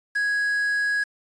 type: tone with quantisation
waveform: triangle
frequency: 1661.2 Hz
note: G#6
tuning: in tune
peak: -19 dBFS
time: 0.15-1.04 s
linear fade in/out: 10 ms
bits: 7
effects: resampled to 22050 Hz